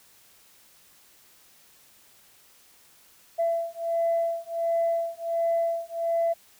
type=beating tone pair; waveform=sine; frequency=670 / 671.4 Hz; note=E5 / E5; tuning=+28 / +32 cents; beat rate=1.4 Hz; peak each=-26 dBFS; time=3.38-6.34 s; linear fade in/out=20 ms; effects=tanh soft clip ceiling -17 dBFS + white hiss -57 dBFS RMS until 6.59 s